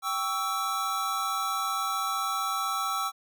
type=chord; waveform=square; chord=C# diminished; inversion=second; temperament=equal with one note detuned; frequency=784 / 1125.5 / 1318.5 Hz; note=G5 / C#6 / E6; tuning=0 / +26 / 0 cents; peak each=-36 / -34 / -30 dBFS; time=0.02-3.12 s; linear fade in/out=50 ms; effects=none